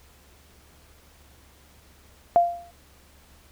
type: tone with exponential decay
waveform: sine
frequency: 693 Hz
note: F5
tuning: 14 cents flat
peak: -11 dBFS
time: 2.36-2.71 s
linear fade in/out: 0 ms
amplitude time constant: 76 ms
effects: added 71 Hz sine -56 dBFS peak until 3.51 s + pink hiss -56 dBFS RMS until 3.51 s